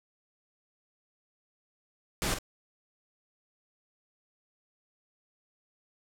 pink noise with echo, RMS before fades -30 dBFS, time 2.22-2.34 s, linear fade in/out 0 ms, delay 46 ms, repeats 1, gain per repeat -8 dB, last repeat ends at 2.386 s, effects low-pass 12000 Hz 12 dB/octave

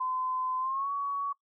sine tone with pitch glide, 1025 to 1124.2 Hz, C6 to C#6, -36 to +24 cents, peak -29 dBFS, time 0-1.33 s, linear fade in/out 10 ms, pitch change +160 cents, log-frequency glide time 0.59-0.89 s, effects noise-tail reverb RT60 0.1 s tail -20 dB re dry

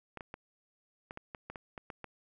clicks, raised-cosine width 0.5 ms, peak -27 dBFS, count 11, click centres 0.173 / 0.208 / 0.341 / 1.109 / 1.174 / 1.348 / 1.5 / 1.558 / 1.778 / 1.902 / 2.043 s, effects none

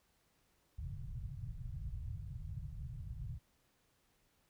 white low-pass noise, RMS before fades -44 dBFS, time 0.78-3.39 s, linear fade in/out 10 ms, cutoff 140 Hz, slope 48 dB/octave, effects pink hiss -75 dBFS RMS until 4.49 s

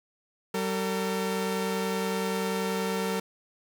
sawtooth tone pair together, 191.2 / 452.9 Hz, G3 / A#4, -43 / -50 cents, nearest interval octave + minor third, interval 1493 cents, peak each -26 / -26 dBFS, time 0.54-3.2 s, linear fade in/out 5 ms, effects none

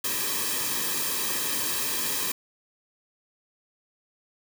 white noise with comb filter, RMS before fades -28 dBFS, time 0.04-2.32 s, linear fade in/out 5 ms, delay 1.4 ms, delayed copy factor -0.8, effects none

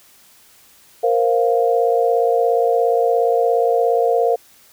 sine chord, Bb suspended second, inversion none, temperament equal, 466.2 / 523.3 / 698.5 Hz, Bb4 / C5 / F5, 0 / 0 / 0 cents, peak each -16 / -20 / -18 dBFS, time 1.03-4.36 s, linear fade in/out 10 ms, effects white hiss -50 dBFS RMS until 4.72 s

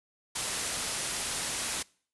white low-pass noise, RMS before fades -34 dBFS, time 0.35-1.83 s, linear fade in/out 10 ms, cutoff 11000 Hz, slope 96 dB/octave, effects noise-tail reverb RT60 0.5 s tail -25 dB re dry

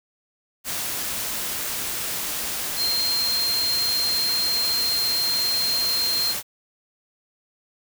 sine tone in noise, 4186 Hz, C8, in tune, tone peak -21 dBFS, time 2.76-6.35 s, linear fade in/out 50 ms, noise white, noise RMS -28 dBFS, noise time 0.64-6.43 s, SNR +4 dB, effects none

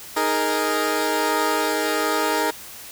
15% pulse chord, D# suspended fourth, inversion none, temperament equal, 311.1 / 415.3 / 466.2 Hz, D#4 / G#4 / A#4, 0 / 0 / 0 cents, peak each -18 dBFS, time 0.16-2.51 s, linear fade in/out 10 ms, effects white hiss -39 dBFS RMS until 2.91 s

